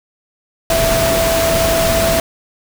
sine tone in noise, 662 Hz, E5, 7 cents sharp, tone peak -14 dBFS, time 0.7-2.2 s, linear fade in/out 2 ms, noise pink, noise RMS -17 dBFS, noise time 0.7-2.2 s, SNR 0 dB, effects none

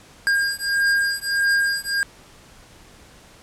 square beating tone pair, 1612 / 1613.6 Hz, G6 / G6, +48 / +50 cents, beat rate 1.6 Hz, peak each -22 dBFS, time 0.27-2.03 s, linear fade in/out 0 ms, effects pink hiss -48 dBFS RMS until 3.42 s + low-pass 10000 Hz 12 dB/octave

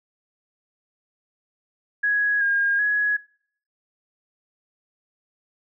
sine tone with pitch steps, 1667 / 1620 / 1677 Hz, G#6 / G#6 / G#6, +6 / -43 / +16 cents, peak -18 dBFS, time 2.03-3.17 s, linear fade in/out 10 ms, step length 380 ms, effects noise-tail reverb RT60 0.6 s tail -23 dB re dry

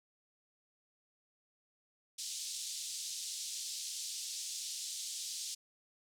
white band-pass noise, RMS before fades -42 dBFS, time 2.18-5.55 s, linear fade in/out 10 ms, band 3600 to 8300 Hz, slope 24 dB/octave, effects none

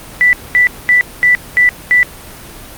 sine tone bursts, 1975.5 Hz, B6, in tune, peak -5 dBFS, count 6, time 0.21-2.03 s, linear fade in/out 0 ms, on 120 ms, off 220 ms, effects pink hiss -32 dBFS RMS until 2.77 s + Opus 32 kbps

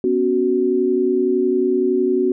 sine chord, B suspended second, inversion none, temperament just, 246.9 / 277.8 / 370.4 Hz, B3 / C#4 / F#4, 0 / +4 / +2 cents, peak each -22 / -22 / -16 dBFS, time 0.04-2.32 s, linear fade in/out 2 ms, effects none

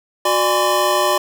square tone cluster, 365.5 / 595 / 823 / 1024 / 1142 Hz, F#4 / D5 / G#5 / C6 / D6, -21 / +22 / -16 / -38 / -49 cents, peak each -23 / -19 / -25 / -20 / -24 dBFS, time 0.25-1.18 s, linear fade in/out 5 ms, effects none

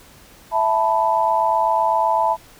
sine chord, E suspended fourth, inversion none, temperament equal, 659.3 / 880 / 987.8 Hz, E5 / A5 / B5, 0 / 0 / 0 cents, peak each -21 / -18 / -20 dBFS, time 0.51-2.37 s, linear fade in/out 50 ms, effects pink hiss -47 dBFS RMS until 2.59 s

